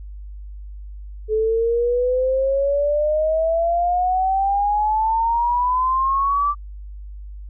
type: exponential sweep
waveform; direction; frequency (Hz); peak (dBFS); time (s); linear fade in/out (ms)
sine; up; 429.4 to 1174.7; -16; 1.28-6.55; 50
effects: added 50 Hz sine -32 dBFS peak until 7.49 s